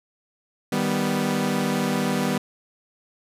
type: chord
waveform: sawtooth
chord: Eb augmented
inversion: none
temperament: equal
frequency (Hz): 155.56 / 196 / 246.9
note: Eb3 / G3 / B3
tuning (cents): 0 / 0 / 0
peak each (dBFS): -25 / -21 / -21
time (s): 0.72-2.38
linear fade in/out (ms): 5
effects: resampled to 32000 Hz